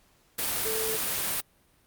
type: tone in noise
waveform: sine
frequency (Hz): 441.8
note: A4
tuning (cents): +7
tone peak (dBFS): -31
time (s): 0.65-0.97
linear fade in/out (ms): 10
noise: white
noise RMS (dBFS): -29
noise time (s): 0.38-1.41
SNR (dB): -5
effects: pink hiss -64 dBFS RMS until 1.86 s + Opus 48 kbps